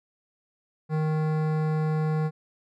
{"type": "tone with hard clipping", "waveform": "sine", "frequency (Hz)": 155.56, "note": "D#3", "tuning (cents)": 0, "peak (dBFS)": -25, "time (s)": [0.89, 2.31], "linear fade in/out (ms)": 50, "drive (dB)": 16, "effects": []}